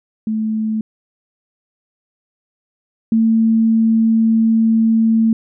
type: tone pair in turn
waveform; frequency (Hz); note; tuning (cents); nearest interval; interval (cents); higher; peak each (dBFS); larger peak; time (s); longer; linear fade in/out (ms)
sine; 218.4 / 224.4; A3 / A3; -13 / +34; unison; 47; second; -16 / -10; second; 0.27-0.81 / 3.12-5.33; second; 2
effects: none